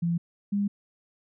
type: tone pair in turn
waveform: sine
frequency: 170 / 202.2 Hz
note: F3 / G#3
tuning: -46 / -46 cents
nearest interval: minor third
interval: 300 cents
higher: second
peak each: -23 dBFS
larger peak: neither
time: 0.02-0.18 / 0.52-0.68 s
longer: neither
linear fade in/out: 10 ms
effects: none